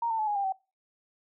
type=tone with pitch steps; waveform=sine; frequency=932.3 / 896.4 / 861.9 / 828.7 / 796.8 / 766.1 Hz; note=A#5 / A5 / A5 / G#5 / G5 / G5; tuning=0 / +32 / -36 / -4 / +28 / -40 cents; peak=-26 dBFS; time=0.02-0.524 s; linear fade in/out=5 ms; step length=84 ms; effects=noise-tail reverb RT60 0.3 s tail -23 dB re dry